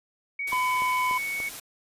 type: tone with pitch glide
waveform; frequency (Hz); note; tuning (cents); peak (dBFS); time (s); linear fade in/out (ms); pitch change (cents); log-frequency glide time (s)
sine; 2245 to 2224; C#7 to C#7; +21 to +5; -28; 0.39-1.49; 5; -16; 0.51-1.16
type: noise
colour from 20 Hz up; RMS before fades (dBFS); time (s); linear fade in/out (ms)
white; -39; 0.47-1.6; 5
type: tone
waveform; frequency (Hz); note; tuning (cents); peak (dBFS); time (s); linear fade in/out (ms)
triangle; 1008; B5; +35; -22; 0.52-1.18; 5
type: click train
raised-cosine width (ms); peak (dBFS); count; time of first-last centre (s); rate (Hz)
1; -25; 4; 0.53-1.402; 3.44
effects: resampled to 32000 Hz